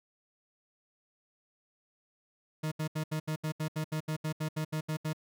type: tone bursts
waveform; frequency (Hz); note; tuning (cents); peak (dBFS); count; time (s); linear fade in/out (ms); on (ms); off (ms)
40% pulse; 155.56; D#3; 0; -30; 16; 2.63-5.132; 10; 87; 74
effects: none